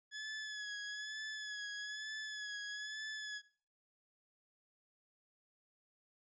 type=tone with vibrato; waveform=sawtooth; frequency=1700 Hz; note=G#6; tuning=40 cents sharp; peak=-38 dBFS; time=0.11-3.42 s; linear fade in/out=50 ms; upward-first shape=sine; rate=1.1 Hz; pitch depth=38 cents each way; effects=noise-tail reverb RT60 0.4 s tail -17 dB re dry + resampled to 16000 Hz